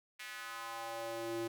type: tone with high-pass filter sweep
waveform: square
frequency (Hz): 114.8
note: A#2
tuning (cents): -26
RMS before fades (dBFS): -42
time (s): 0.19-1.48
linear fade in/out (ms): 10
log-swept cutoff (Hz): 2100 to 290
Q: 2.2
effects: none